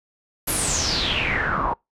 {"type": "noise with low-pass filter sweep", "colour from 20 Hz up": "pink", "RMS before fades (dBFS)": -23, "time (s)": [0.47, 1.74], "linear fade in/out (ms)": 10, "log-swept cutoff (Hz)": [12000, 890], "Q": 7.9, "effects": ["noise-tail reverb RT60 0.2 s tail -26 dB re dry"]}